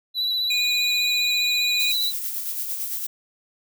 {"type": "tone with vibrato", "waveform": "triangle", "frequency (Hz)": 3951, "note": "B7", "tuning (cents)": 0, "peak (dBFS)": -20, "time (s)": [0.14, 2.13], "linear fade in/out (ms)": 50, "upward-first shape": "sine", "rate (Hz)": 15, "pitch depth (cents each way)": 25}
{"type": "tone", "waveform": "square", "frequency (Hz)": 2462, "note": "D#7", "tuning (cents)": -19, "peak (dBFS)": -24, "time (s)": [0.5, 1.92], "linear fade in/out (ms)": 5}
{"type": "noise with tremolo", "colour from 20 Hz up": "violet", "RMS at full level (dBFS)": -27, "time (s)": [1.79, 3.07], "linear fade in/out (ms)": 10, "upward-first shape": "sine", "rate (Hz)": 8.9, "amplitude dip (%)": 40}
{"effects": []}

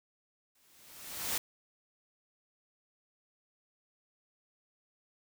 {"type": "noise with exponential growth", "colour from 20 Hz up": "white", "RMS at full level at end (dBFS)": -31, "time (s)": [0.55, 1.38], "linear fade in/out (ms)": 5, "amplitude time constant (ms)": 180, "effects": []}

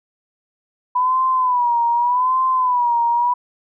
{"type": "tone with vibrato", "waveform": "sine", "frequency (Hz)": 987.8, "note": "B5", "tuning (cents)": 0, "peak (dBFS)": -14, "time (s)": [0.95, 3.34], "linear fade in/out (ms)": 10, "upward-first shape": "sine", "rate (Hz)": 0.84, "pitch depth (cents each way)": 89, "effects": []}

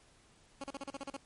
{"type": "tone bursts", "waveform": "15% pulse", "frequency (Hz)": 275.9, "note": "C#4", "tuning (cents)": -8, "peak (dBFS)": -33, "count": 9, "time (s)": [0.61, 1.167], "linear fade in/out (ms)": 2, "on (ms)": 29, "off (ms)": 37, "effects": ["pink hiss -64 dBFS RMS until 1.25 s", "MP3 48 kbps"]}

